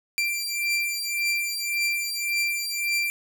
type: beating tone pair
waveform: sawtooth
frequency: 2358 / 2359.8 Hz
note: D7 / D7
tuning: +6 / +8 cents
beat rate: 1.8 Hz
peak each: -24 dBFS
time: 0.18-3.1 s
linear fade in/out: 0 ms
effects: none